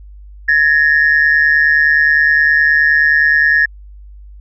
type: tone pair together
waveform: sine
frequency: 1687 / 1836.6 Hz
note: G#6 / A#6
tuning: +27 / -26 cents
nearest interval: minor second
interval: 147 cents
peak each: -10 dBFS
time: 0.48-3.66 s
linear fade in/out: 10 ms
effects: tanh soft clip ceiling -2 dBFS + added 50 Hz sine -33 dBFS peak until 4.4 s